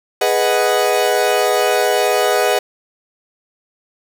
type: chord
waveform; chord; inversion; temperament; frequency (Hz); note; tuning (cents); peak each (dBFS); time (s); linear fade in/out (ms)
40% pulse; G# minor seventh; none; equal; 415.3 / 493.9 / 622.3 / 740; G#4 / B4 / D#5 / F#5; 0 / 0 / 0 / 0; -18; 0.21-2.59; 5
effects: none